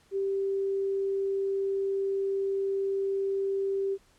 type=tone; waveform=sine; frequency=391.3 Hz; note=G4; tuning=3 cents flat; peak=-26 dBFS; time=0.11-3.98 s; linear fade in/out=50 ms; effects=pink hiss -63 dBFS RMS until 4.18 s + low-pass 10000 Hz 12 dB/octave